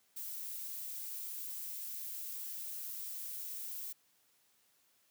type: noise with high-pass filter sweep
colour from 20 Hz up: violet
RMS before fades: -43 dBFS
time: 0.16-3.93 s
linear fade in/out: 10 ms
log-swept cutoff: 270 to 870 Hz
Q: 0.79
effects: white hiss -72 dBFS RMS until 5.1 s + high-pass 100 Hz 12 dB/octave